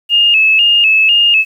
sine tone with vibrato, 2714 Hz, E7, 50 cents sharp, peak -6 dBFS, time 0.09-1.45 s, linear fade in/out 50 ms, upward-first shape square, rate 2 Hz, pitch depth 74 cents each way, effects 7-bit

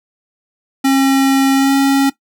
square tone with pitch glide, 270 to 274.1 Hz, C#4 to C#4, -45 to -19 cents, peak -10 dBFS, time 0.84-2.1 s, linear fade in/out 10 ms, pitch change +26 cents, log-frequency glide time 1.54-1.73 s, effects noise-tail reverb RT60 0.1 s tail -17 dB re dry

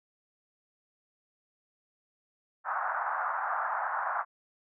white band-pass noise, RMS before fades -32 dBFS, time 2.64-4.25 s, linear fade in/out 50 ms, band 700 to 1500 Hz, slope 48 dB/octave, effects none

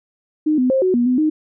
sine tone with pitch steps, 306.7 / 253.2 / 530 / 371.1 / 240.8 / 251.8 / 309 Hz, D#4 / B3 / C5 / F#4 / B3 / B3 / D#4, -25 / +43 / +22 / +5 / -44 / +34 / -12 cents, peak -13 dBFS, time 0.46-1.3 s, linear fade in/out 10 ms, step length 120 ms, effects none

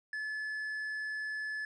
triangle tone with hard clipping, 1725 Hz, A6, 35 cents flat, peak -36 dBFS, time 0.13-1.65 s, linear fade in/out 2 ms, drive 6 dB, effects resampled to 24000 Hz

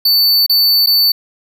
square tone with dropouts, 4500 Hz, C#8, 25 cents sharp, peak -9 dBFS, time 0.05-1.12 s, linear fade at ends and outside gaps 5 ms, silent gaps 0.464-0.495 / 0.862-0.87 s, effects none

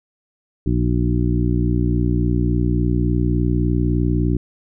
harmonic tone with a mistuned harmonic, 59.9 Hz, A#1, 48 cents sharp, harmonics 1 / 2 / 3 / 4 / 5 / 6, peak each -20 / -20 / -23 / -27 / -23 / -28 dBFS, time 0.66-4.37 s, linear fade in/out 5 ms, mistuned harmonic 6, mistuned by +17 cents, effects none

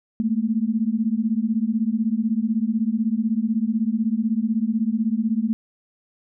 sine beating tone pair, 214.4 / 230.4 Hz, A3 / A#3, -45 / -20 cents, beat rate 16 Hz, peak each -22 dBFS, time 0.2-5.53 s, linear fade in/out 0 ms, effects none

